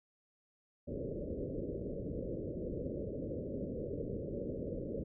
white low-pass noise, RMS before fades -40 dBFS, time 0.87-5.04 s, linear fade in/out 10 ms, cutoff 570 Hz, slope 96 dB/octave, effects none

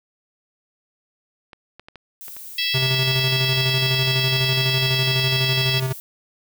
clicks, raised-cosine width 0.3 ms, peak -24 dBFS, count 9, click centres 1.532 / 1.796 / 1.885 / 1.957 / 2.282 / 2.367 / 2.741 / 3.401 / 3.486 s
violet noise, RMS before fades -37 dBFS, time 2.21-6 s, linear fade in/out 0 ms
harmonic tone, 659.3 Hz, E5, in tune, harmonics 3 / 4 / 5 / 6 / 7 / 8, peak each -30 / -26 / -24 / -30 / -29 / -29 dBFS, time 2.58-5.8 s, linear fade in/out 5 ms
square tone with tremolo, 130.81 Hz, C3, in tune, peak -20 dBFS, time 2.74-5.93 s, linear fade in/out 10 ms, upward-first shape square, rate 12 Hz, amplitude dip 40%
effects none

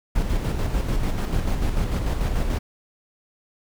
brown noise with tremolo, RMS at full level -21 dBFS, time 0.15-2.59 s, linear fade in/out 10 ms, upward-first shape square, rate 6.8 Hz, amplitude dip 40%, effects none

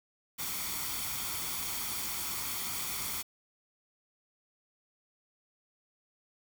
white noise with comb filter, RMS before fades -36 dBFS, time 0.38-3.23 s, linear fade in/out 20 ms, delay 0.89 ms, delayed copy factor +0.55, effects none

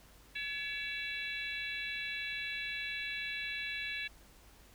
harmonic tone with a mistuned harmonic, 567 Hz, C#5, 39 cents sharp, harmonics 3 / 4 / 5 / 6 / 7, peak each -42 / -42 / -41 / -46 / -46 dBFS, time 0.35-4.08 s, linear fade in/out 10 ms, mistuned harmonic 5, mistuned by -93 cents, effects added 50 Hz sine -61 dBFS peak until 4.74 s + pink hiss -61 dBFS RMS until 4.74 s

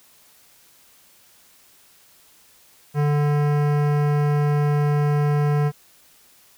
sine tone with hard clipping, 146.83 Hz, D3, in tune, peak -19 dBFS, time 2.94-5.72 s, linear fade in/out 50 ms, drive 18 dB, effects white hiss -54 dBFS RMS until 6.57 s

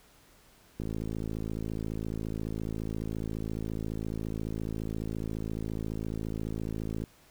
click train, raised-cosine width 3 ms, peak -22 dBFS, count 341, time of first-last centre 0.8-7.039 s, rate 54.5 Hz, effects pink hiss -60 dBFS RMS until 7.3 s

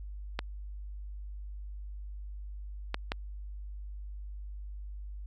clicks, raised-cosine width 0.3 ms, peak -15 dBFS, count 3, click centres 0.391 / 2.944 / 3.119 s, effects added 50 Hz sine -39 dBFS peak until 5.26 s

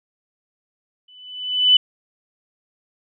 sine tone with exponential growth, 2996 Hz, F#7, 21 cents sharp, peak -7 dBFS, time 1.08-1.77 s, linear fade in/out 5 ms, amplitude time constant 150 ms, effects none

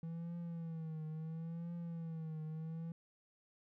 triangle tone with vibrato, 163.5 Hz, E3, 14 cents flat, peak -39 dBFS, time 0.03-2.92 s, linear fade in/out 2 ms, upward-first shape triangle, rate 0.73 Hz, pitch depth 89 cents each way, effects none

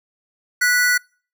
square tone pair together, 1472 / 1964.9 Hz, F#6 / B6, -9 / -9 cents, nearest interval perfect fourth, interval 500 cents, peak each -17 / -19 dBFS, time 0.61-0.98 s, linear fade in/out 10 ms, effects noise-tail reverb RT60 0.4 s tail -26 dB re dry

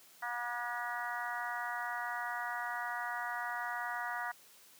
harmonic tone with a mistuned harmonic, 240.3 Hz, B3, 47 cents flat, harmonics 3 / 4 / 5 / 6 / 7 / 8, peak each -42 / -42 / -44 / -42 / -45 / -43 dBFS, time 0.22-4.32 s, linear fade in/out 10 ms, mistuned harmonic 6, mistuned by +16 cents, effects white hiss -60 dBFS RMS until 4.79 s + high-pass 150 Hz 12 dB/octave

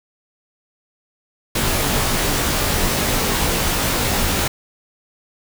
pink noise with comb filter, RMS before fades -19 dBFS, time 1.55-4.48 s, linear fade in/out 5 ms, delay 19 ms, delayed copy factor -1, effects none

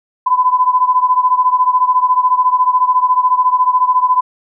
sine beating tone pair, 1003 / 1017 Hz, B5 / C6, +26 / -50 cents, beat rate 14 Hz, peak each -11 / -14 dBFS, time 0.26-4.21 s, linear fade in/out 10 ms, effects none

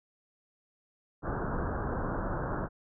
pink low-pass noise, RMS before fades -33 dBFS, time 1.22-2.69 s, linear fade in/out 50 ms, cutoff 1600 Hz, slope 96 dB/octave, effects none

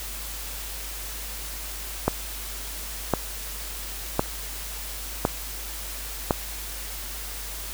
click train, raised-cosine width 1 ms, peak -5 dBFS, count 5, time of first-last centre 2.08-6.308 s, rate 0.946 Hz, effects added 50 Hz sine -37 dBFS peak until 7.73 s + white hiss -36 dBFS RMS until 7.73 s

